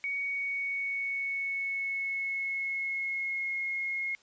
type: tone with pitch glide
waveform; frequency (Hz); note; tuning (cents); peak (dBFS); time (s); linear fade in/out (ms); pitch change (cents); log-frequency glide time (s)
sine; 2241 to 2157; C#7 to C#7; +18 to -48; -30; 0.04-4.15; 0; -66; 0.19-3.59
effects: white hiss -62 dBFS RMS until 4.22 s + resampled to 16000 Hz